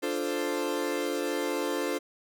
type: chord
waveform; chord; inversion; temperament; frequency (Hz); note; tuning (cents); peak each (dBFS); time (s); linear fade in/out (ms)
40% pulse; D minor seventh; none; equal; 293.7 / 349.2 / 440 / 523.3; D4 / F4 / A4 / C5; 0 / 0 / 0 / 0; -33; 0.02-1.99; 20
effects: none